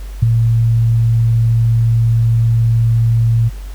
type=tone with ADSR envelope; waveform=sine; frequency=114.9 Hz; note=A#2; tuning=25 cents flat; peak=-3 dBFS; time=0.22-3.5 s; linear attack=11 ms; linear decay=8 ms; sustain=-6 dB; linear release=27 ms; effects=added 48 Hz sine -24 dBFS peak until 3.74 s + pink hiss -42 dBFS RMS until 3.74 s